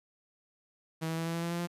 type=tone with pitch steps; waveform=sawtooth; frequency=161.2 / 162.88 / 164.59 / 166.31 / 168.05 / 169.8 / 171.58 / 173.37 Hz; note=E3 / E3 / E3 / E3 / E3 / F3 / F3 / F3; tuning=-38 / -20 / -2 / +16 / +34 / -48 / -30 / -12 cents; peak=-28 dBFS; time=1.01-1.674 s; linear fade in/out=20 ms; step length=83 ms; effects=resampled to 32000 Hz + 11-bit